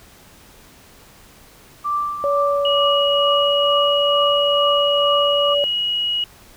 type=tone with tremolo; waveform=sine; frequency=1174.7 Hz; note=D6; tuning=in tune; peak=-17 dBFS; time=1.84-5.55 s; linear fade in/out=20 ms; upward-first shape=triangle; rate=2.2 Hz; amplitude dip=65%
type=tone with pitch glide; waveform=sine; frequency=568 to 573.6 Hz; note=C#5 to D5; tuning=+42 to -41 cents; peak=-17 dBFS; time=2.24-5.64 s; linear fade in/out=0 ms; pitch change=+17 cents; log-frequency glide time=2.99-3.93 s
type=tone; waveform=sine; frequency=2901 Hz; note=F#7; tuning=35 cents flat; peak=-18 dBFS; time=2.65-6.24 s; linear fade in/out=2 ms
effects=pink hiss -47 dBFS RMS until 6.56 s